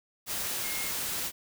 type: tone in noise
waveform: sine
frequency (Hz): 2144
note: C7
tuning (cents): +42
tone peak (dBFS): -39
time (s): 0.61-0.92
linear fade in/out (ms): 50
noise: white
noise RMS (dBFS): -33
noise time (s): 0.26-1.32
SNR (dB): -9
effects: none